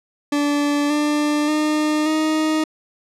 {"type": "tone with pitch steps", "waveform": "40% pulse", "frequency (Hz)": [290, 297.1, 304.4, 311.9], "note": ["D4", "D4", "D#4", "D#4"], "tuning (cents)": [-22, 20, -38, 4], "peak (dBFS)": -16, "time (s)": [0.32, 2.64], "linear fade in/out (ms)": 5, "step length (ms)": 580, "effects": ["low-pass 9000 Hz 12 dB/octave"]}